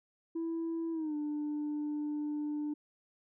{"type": "tone with pitch glide", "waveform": "sine", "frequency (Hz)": [330, 297.4], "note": ["E4", "D4"], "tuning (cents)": [2, 22], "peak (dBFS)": -31, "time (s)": [0.35, 2.74], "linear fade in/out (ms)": 10, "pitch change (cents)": -180, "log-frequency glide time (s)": [0.92, 1.15], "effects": ["tanh soft clip ceiling -31 dBFS"]}